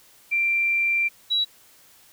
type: tone pair in turn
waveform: sine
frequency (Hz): 2361 / 3898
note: D7 / B7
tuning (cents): +9 / -23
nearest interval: major sixth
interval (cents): 868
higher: second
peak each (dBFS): -19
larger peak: neither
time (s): 0.31-1.09 / 1.3-1.45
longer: first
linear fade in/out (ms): 20
effects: white hiss -54 dBFS RMS until 2.12 s